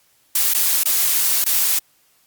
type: noise with dropouts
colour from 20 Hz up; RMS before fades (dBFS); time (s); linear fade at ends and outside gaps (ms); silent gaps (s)
blue; -17; 0.35-1.79; 5; 0.536-0.546 / 0.835-0.855 / 1.442-1.461
effects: white hiss -59 dBFS RMS until 2.26 s + Opus 48 kbps